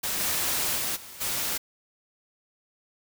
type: noise with level steps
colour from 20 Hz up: white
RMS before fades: -29 / -27 / -29 / -44 / -29 dBFS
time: 0.03-1.58 s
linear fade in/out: 10 ms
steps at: 0.19 / 0.75 / 0.95 / 1.2 s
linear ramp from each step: 20 ms
effects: none